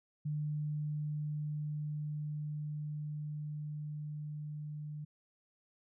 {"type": "tone with level ramp", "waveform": "sine", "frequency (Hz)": 150, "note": "D3", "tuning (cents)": 37, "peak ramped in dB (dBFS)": [-33, -40], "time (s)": [0.25, 5.05], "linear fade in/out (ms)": 10, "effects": []}